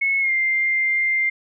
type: tone with pitch glide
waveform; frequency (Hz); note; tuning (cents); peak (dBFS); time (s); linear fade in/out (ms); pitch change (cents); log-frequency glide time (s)
sine; 2191 to 2099; C#7 to C7; -21 to +5; -17; 0.01-1.3; 10; -74; 0.2-0.32
effects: none